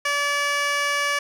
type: tone with band-pass filter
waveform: 15% pulse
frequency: 575 Hz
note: D5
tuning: 37 cents flat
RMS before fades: -23 dBFS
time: 0.05-1.19 s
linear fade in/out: 5 ms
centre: 3000 Hz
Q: 0.56
effects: none